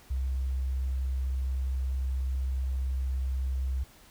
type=tone; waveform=sine; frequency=65.41 Hz; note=C2; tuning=in tune; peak=-27 dBFS; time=0.1-3.84 s; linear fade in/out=10 ms; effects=pink hiss -56 dBFS RMS until 4.1 s